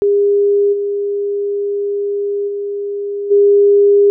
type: tone with level steps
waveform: sine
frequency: 405.1 Hz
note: G#4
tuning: 43 cents flat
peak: -9 / -15 / -18 / -6 dBFS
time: 0.02-4.1 s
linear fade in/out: 0 ms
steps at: 0.72 / 2.47 / 3.3 s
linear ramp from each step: 20 ms
effects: none